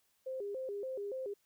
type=tone with vibrato; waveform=sine; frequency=459.9 Hz; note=A#4; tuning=23 cents flat; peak=-37 dBFS; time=0.26-1.34 s; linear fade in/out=10 ms; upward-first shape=square; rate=3.5 Hz; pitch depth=220 cents each way; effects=white hiss -75 dBFS RMS until 1.45 s